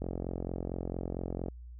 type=click train; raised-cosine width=2 ms; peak=-22 dBFS; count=66; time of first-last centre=0.02-1.484 s; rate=44.4 Hz; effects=added 60 Hz sine -44 dBFS peak until 1.79 s